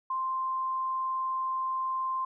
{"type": "tone", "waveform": "sine", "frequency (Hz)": 1046.5, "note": "C6", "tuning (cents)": 0, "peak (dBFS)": -28, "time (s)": [0.1, 2.25], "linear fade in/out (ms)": 5, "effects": []}